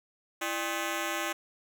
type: ring-modulated tone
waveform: 10% pulse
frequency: 465.6 Hz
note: A#4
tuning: 2 cents flat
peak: -19 dBFS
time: 0.41-1.33 s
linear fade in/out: 10 ms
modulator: 132 Hz
effects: none